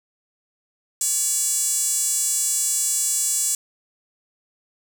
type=tone with high-pass filter; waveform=sawtooth; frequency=570 Hz; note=C#5; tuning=48 cents sharp; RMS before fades=-22 dBFS; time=1.01-3.55 s; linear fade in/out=2 ms; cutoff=7600 Hz; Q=4.2; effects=none